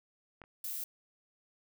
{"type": "clicks", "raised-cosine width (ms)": 0.5, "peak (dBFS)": [-33, -41], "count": 2, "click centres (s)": [0.417, 0.439]}
{"type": "noise", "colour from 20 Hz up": "violet", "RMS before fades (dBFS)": -39, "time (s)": [0.64, 0.84], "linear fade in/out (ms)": 2}
{"effects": []}